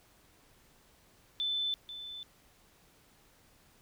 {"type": "tone with echo", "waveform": "sine", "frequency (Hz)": 3520, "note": "A7", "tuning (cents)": 0, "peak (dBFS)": -30, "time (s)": [1.4, 1.74], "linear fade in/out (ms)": 0, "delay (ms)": 490, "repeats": 1, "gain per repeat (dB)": -11, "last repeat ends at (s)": 2.23, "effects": ["pink hiss -64 dBFS RMS until 3.81 s"]}